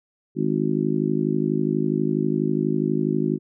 harmonic tone, 52.2 Hz, G#1, 10 cents sharp, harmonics 3 / 4 / 5 / 6 / 7, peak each -26 / -26 / -26 / -26 / -26 dBFS, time 0.35-3.39 s, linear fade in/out 50 ms, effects none

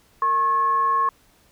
sine tone with frequency modulation, 1088 Hz, C#6, 33 cents flat, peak -17 dBFS, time 0.22-1.09 s, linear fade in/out 2 ms, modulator 627 Hz, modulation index 0.24, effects pink hiss -58 dBFS RMS until 1.51 s

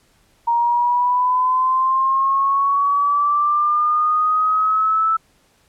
sine linear sweep, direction up, 934 to 1319 Hz, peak -14 dBFS, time 0.47-5.17 s, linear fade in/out 10 ms, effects pink hiss -58 dBFS RMS until 5.68 s + low-pass 12000 Hz 12 dB/octave

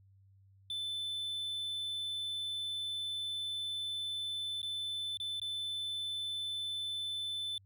triangle tone with dropouts, 3520 Hz, A7, in tune, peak -34 dBFS, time 0.7-7.58 s, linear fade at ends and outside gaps 2 ms, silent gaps 4.618-4.629 / 5.172-5.2 / 5.399-5.416 s, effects added 97 Hz sine -60 dBFS peak until 7.65 s

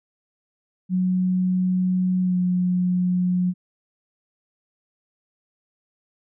sine tone with pitch glide, 183.7 to 180.54 Hz, F#3 to F#3, -12 to -42 cents, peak -18 dBFS, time 0.89-3.54 s, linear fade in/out 50 ms, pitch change -30 cents, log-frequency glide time 2.22-2.37 s, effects none

